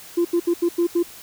sine tone bursts at uneven times, 344.1 Hz, F4, 26 cents flat, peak -14 dBFS, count 6, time 0.17-0.25 / 0.33-0.4 / 0.47-0.54 / 0.62-0.69 / 0.78-0.87 / 0.95-1.03 s, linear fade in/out 10 ms, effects tanh soft clip ceiling -13 dBFS + white hiss -42 dBFS RMS until 1.22 s

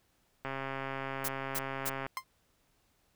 click train, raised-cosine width 0.5 ms, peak -22 dBFS, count 219, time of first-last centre 0.45-2.065 s, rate 135 Hz
blue noise bursts, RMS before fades -34 dBFS, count 3, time 1.24-1.898 s, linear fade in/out 10 ms, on 46 ms, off 260 ms
30% pulse tone with exponential decay, 1046.5 Hz, C6, in tune, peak -27 dBFS, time 2.17-2.24 s, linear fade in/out 1 ms, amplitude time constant 15 ms
effects pink hiss -72 dBFS RMS until 3.15 s

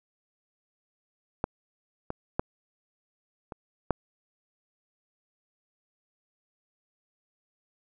clicks, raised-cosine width 1 ms, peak -12 / -18 / -11 / -24 / -9 dBFS, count 5, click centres 1.441 / 2.104 / 2.395 / 3.522 / 3.907 s, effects none

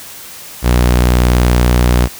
sawtooth tone, 60.9 Hz, B1, 24 cents flat, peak -4 dBFS, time 0.62-2.09 s, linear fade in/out 50 ms, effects white hiss -32 dBFS RMS until 2.19 s

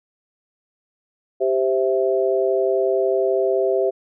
sine chord, C major, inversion second, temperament equal, 392 / 523.3 / 659.3 Hz, G4 / C5 / E5, 0 / 0 / 0 cents, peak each -19 / -22 / -22 dBFS, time 1.4-3.91 s, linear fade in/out 20 ms, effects none

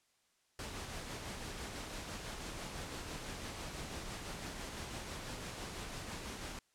pink noise with tremolo, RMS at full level -43 dBFS, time 0.59-6.59 s, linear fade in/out 2 ms, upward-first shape sine, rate 6 Hz, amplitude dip 30%, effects white hiss -75 dBFS RMS until 6.74 s + low-pass 9000 Hz 12 dB/octave

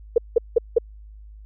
sine tone bursts, 466.2 Hz, A#4, in tune, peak -11 dBFS, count 4, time 0.16-0.784 s, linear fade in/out 5 ms, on 21 ms, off 180 ms, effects added 52 Hz sine -40 dBFS peak until 1.45 s

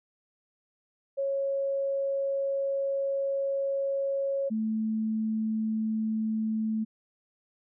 sine tone pair in turn, 550 / 219.3 Hz, C#5 / A3, -14 / -6 cents, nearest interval octave + major third, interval 1592 cents, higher first, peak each -26 dBFS, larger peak neither, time 1.17-4.5 / 4.5-6.85 s, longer first, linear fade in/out 20 ms, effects none

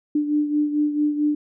sine beating tone pair, 296.4 / 300.9 Hz, D4 / D4, +16 / +42 cents, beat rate 4.5 Hz, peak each -19 / -26 dBFS, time 0.15-1.35 s, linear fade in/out 5 ms, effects none

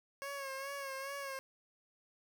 15% pulse tone with vibrato, 548 Hz, C#5, 20 cents flat, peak -34 dBFS, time 0.22-1.39 s, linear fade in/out 0 ms, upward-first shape sine, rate 2.4 Hz, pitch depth 48 cents each way, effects none

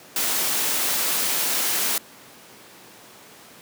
white noise, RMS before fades -23 dBFS, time 0.16-1.98 s, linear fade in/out 2 ms, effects pink hiss -46 dBFS RMS until 3.61 s + high-pass 200 Hz 12 dB/octave

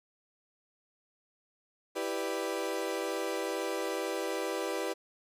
35% pulse chord, E minor seventh, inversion none, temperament equal, 329.6 / 392 / 493.9 / 587.3 Hz, E4 / G4 / B4 / D5, 0 / 0 / 0 / 0 cents, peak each -37 / -35 / -35 / -37 dBFS, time 1.95-4.94 s, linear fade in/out 20 ms, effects resampled to 32000 Hz

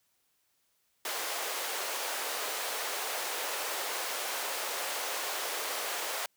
pink high-pass noise, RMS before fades -35 dBFS, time 1.05-6.26 s, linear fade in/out 2 ms, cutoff 470 Hz, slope 24 dB/octave, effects white hiss -74 dBFS RMS until 6.36 s

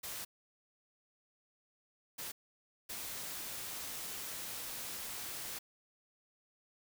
white noise bursts at uneven times, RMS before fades -43 dBFS, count 3, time 0.03-0.25 / 2.18-2.32 / 2.89-5.59 s, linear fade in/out 10 ms, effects none

